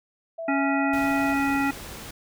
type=tone with pitch glide; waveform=sine; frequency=660 to 666.9 Hz; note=E5 to E5; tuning=+2 to +20 cents; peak=-30 dBFS; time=0.38-1.34 s; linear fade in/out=10 ms; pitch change=+18 cents; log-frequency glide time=0.75-1.02 s
type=harmonic tone; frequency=277.2 Hz; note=C#4; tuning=in tune; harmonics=1 / 3 / 5 / 7 / 9; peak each=-23 / -28 / -30 / -31 / -33 dBFS; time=0.48-1.71 s; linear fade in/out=5 ms
type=noise; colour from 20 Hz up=pink; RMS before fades=-39 dBFS; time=0.93-2.11 s; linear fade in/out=5 ms
effects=none